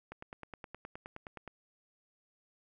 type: click train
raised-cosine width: 0.5 ms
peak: -29 dBFS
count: 14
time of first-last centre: 0.12-1.477 s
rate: 9.58 Hz
effects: none